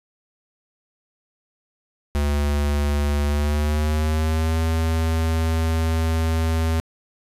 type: tone with pitch glide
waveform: square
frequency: 72.6 to 81.02 Hz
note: D2 to E2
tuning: -19 to -29 cents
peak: -19 dBFS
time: 2.15-6.8 s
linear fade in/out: 0 ms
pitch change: +190 cents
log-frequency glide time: 3.26-4.59 s
effects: resampled to 32000 Hz + 8-bit